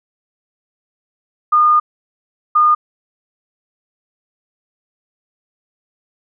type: tone bursts at uneven times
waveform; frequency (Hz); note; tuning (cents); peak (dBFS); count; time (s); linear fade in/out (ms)
sine; 1219; D#6; -36; -8; 2; 1.52-1.8 / 2.55-2.75; 10
effects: none